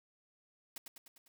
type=noise with echo; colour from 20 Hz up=white; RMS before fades=-45 dBFS; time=0.76-0.78 s; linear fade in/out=2 ms; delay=100 ms; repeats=5; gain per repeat=-4 dB; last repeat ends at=1.28 s; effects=none